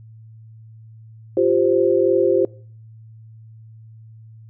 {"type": "chord", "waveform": "sine", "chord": "F suspended second", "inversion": "none", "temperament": "equal", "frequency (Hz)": [349.2, 392, 523.3], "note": ["F4", "G4", "C5"], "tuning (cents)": [0, 0, 0], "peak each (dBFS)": -18, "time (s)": [1.37, 2.45], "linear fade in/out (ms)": 2, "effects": ["noise-tail reverb RT60 0.5 s tail -22 dB re dry", "added 111 Hz sine -40 dBFS peak until 4.49 s"]}